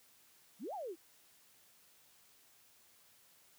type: exponential two-way sweep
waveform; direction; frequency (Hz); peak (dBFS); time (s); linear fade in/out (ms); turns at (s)
sine; up then down; 168.4 to 880 to 306.4; -40; 0.59-0.96; 50; 0.74
effects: white hiss -66 dBFS RMS until 3.58 s + high-pass 60 Hz 12 dB/octave